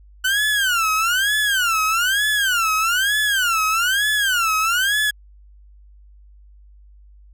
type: tone with vibrato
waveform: 30% pulse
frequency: 1480 Hz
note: F#6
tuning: in tune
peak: -14 dBFS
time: 0.24-5.11 s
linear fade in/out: 10 ms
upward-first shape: sine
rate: 1.1 Hz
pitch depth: 260 cents each way
effects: added 50 Hz sine -44 dBFS peak until 7.33 s